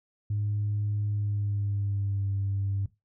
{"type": "tone with pitch glide", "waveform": "sine", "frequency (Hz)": [103.83, 98.74], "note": ["G#2", "G2"], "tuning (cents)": [0, 13], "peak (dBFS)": -25, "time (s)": [0.3, 2.86], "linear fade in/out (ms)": 5, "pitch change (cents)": -87, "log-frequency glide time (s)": [1.08, 2.28], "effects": ["noise-tail reverb RT60 0.2 s tail -17 dB re dry", "tanh soft clip ceiling -22 dBFS"]}